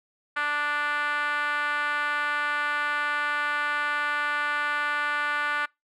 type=tone with band-pass filter; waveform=5% pulse; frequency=293.7 Hz; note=D4; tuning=in tune; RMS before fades=-27 dBFS; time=0.36-5.66 s; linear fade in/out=10 ms; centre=1400 Hz; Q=3; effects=noise-tail reverb RT60 0.2 s tail -25 dB re dry